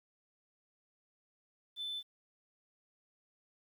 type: tone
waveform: sine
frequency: 3520 Hz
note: A7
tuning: in tune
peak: -36 dBFS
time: 1.76-2.03 s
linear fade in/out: 50 ms
effects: tanh soft clip ceiling -34 dBFS + 11-bit